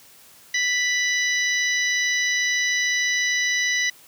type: harmonic tone with a mistuned harmonic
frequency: 987.8 Hz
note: B5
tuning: in tune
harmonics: 2 / 3 / 4 / 5 / 6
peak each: -21 / -31 / -29 / -35 / -28 dBFS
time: 0.54-3.9 s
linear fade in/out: 5 ms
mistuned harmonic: 5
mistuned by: +16 cents
effects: white hiss -50 dBFS RMS until 4.07 s + high-pass 60 Hz 12 dB/octave